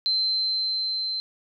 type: tone with level ramp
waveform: sine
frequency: 4100 Hz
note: C8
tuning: 36 cents flat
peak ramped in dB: -20 to -26 dBFS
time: 0.06-1.2 s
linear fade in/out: 0 ms
effects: none